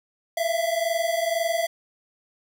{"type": "tone pair together", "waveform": "square", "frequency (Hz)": [657, 679], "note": ["E5", "F5"], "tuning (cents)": [-6, -49], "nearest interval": "minor second", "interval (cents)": 57, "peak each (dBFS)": -26, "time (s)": [0.37, 1.67], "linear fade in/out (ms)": 5, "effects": ["10-bit"]}